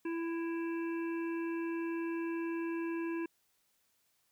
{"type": "harmonic tone with a mistuned harmonic", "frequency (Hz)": 333.6, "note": "E4", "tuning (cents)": 21, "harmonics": [1, 3, 5, 7, 8], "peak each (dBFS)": [-34, -47, -48, -54, -51], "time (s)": [0.05, 3.26], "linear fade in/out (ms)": 5, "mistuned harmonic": 5, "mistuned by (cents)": -22, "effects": ["white hiss -75 dBFS RMS until 4.31 s"]}